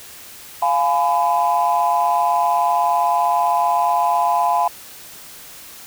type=chord; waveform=sine; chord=F diminished; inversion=none; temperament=just; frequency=698.5 / 838.1 / 1005.8 Hz; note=F5 / Ab5 / Cb6; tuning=0 / +16 / +31 cents; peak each=-18 dBFS; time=0.62-4.68 s; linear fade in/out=5 ms; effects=tanh soft clip ceiling -7 dBFS + white hiss -39 dBFS RMS until 5.86 s